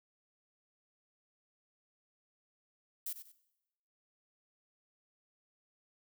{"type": "noise with echo", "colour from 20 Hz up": "violet", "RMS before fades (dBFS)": -39, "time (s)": [3.06, 3.13], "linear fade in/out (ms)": 5, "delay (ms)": 95, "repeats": 2, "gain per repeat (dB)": -10, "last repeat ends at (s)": 3.32, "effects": ["noise-tail reverb RT60 0.9 s tail -18 dB re dry"]}